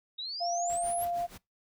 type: exponential sweep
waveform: sine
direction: up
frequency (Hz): 3729 to 11720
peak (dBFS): -35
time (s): 0.18-1.05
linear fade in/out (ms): 10
type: tone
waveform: sine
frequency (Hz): 696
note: F5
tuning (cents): -6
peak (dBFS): -29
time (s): 0.4-1.27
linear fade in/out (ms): 20
type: noise with tremolo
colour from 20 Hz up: pink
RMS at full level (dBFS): -47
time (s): 0.69-1.38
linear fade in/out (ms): 10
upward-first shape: sine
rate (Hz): 6.4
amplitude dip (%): 80
effects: noise-tail reverb RT60 0.2 s tail -23 dB re dry